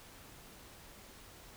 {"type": "silence", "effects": ["pink hiss -55 dBFS RMS until 1.56 s"]}